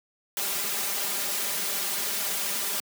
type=noise with comb filter; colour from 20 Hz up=white; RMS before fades=-29 dBFS; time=0.37-2.8 s; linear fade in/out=0 ms; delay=5 ms; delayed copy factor=+0.75; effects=high-pass 200 Hz 12 dB/octave